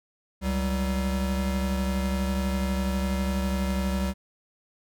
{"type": "tone pair together", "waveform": "square", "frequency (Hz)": [67.68, 190.9], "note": ["C#2", "G3"], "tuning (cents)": [-41, -46], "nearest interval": "octave + tritone", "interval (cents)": 1795, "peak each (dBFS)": -28, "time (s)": [0.41, 4.14], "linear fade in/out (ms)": 50, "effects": []}